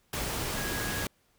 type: tone in noise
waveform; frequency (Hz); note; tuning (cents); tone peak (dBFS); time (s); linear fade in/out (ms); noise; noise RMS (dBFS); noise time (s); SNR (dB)
sine; 1654; G#6; -8; -38; 0.57-1.05; 2; pink; -33; 0.13-1.07; -8
effects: pink hiss -69 dBFS RMS until 1.38 s